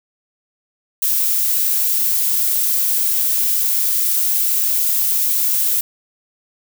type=noise; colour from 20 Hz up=violet; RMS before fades=-17 dBFS; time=1.02-5.81 s; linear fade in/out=5 ms; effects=none